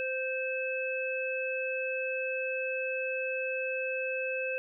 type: harmonic tone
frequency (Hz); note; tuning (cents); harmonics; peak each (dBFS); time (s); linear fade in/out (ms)
520; C5; -11; 1 / 3 / 5; -33 / -39 / -34; 0-4.58; 0
effects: none